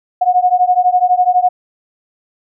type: beating tone pair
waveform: sine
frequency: 720 / 732 Hz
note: F#5 / F#5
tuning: -47 / -19 cents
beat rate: 12 Hz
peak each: -12 dBFS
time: 0.21-1.49 s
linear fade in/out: 10 ms
effects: none